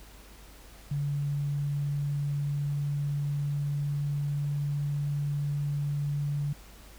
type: tone with pitch glide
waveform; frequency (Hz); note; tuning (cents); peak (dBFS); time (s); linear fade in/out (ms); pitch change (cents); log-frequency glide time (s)
sine; 143.4 to 144.4; D3 to D3; -41 to -29; -27; 0.91-6.53; 5; +12; 1.62-5.22
effects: added 50 Hz sine -50 dBFS peak until 6.98 s + pink hiss -53 dBFS RMS until 6.98 s